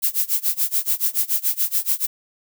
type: noise with tremolo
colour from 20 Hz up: violet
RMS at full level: -18 dBFS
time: 0.02-2.07 s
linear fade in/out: 20 ms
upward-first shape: sine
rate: 7 Hz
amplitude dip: 95%
effects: none